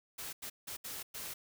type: noise bursts at uneven times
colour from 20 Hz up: white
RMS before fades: -43 dBFS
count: 5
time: 0.18-0.33 / 0.42-0.5 / 0.67-0.77 / 0.84-1.03 / 1.14-1.34 s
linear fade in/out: 10 ms
effects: none